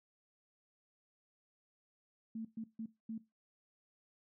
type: tone bursts at uneven times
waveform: sine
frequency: 223.6 Hz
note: A3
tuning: 28 cents sharp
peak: -39 dBFS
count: 4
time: 2.35-2.45 / 2.57-2.64 / 2.79-2.86 / 3.09-3.18 s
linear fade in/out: 5 ms
effects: noise-tail reverb RT60 0.2 s tail -17 dB re dry